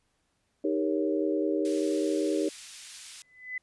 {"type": "chord", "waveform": "sine", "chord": "Eb dominant seventh", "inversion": "none", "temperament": "equal with one note detuned", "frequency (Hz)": [311.1, 395.9, 466.2, 554.4], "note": ["Eb4", "G4", "Bb4", "Db5"], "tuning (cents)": [0, 17, 0, 0], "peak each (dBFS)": [-28, -30, -33, -33], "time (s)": [0.64, 2.49], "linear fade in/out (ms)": 5}
{"type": "band-pass noise", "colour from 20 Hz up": "white", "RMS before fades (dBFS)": -46, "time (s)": [1.65, 3.22], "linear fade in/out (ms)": 0, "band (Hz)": [2200, 8800], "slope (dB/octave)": 12}
{"type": "tone with exponential growth", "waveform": "sine", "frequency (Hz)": 2009, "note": "B6", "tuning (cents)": 29, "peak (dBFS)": -29, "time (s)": [3.22, 3.58], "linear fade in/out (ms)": 5, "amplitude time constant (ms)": 78}
{"effects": ["pink hiss -74 dBFS RMS until 3.62 s", "resampled to 24000 Hz"]}